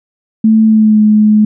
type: tone with pitch glide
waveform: sine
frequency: 220 to 212.9 Hz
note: A3 to G#3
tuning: 0 to +43 cents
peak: -4 dBFS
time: 0.44-1.45 s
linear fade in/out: 5 ms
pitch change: -57 cents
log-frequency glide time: 0.65-1.01 s
effects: none